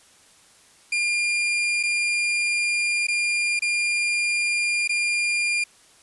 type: tone with dropouts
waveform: 40% pulse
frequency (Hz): 2406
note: D7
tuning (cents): +41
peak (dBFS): -20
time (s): 0.92-5.64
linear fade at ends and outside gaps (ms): 5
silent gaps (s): 1.83-1.834 / 3.07-3.083 / 3.593-3.62 / 4.877-4.892
effects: white hiss -54 dBFS RMS until 6.02 s + resampled to 24000 Hz